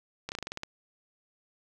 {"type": "slowing click train", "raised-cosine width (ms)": 0.2, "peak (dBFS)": -18, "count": 9, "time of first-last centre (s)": [0.29, 0.634], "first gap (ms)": 29, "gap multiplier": 1.11, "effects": []}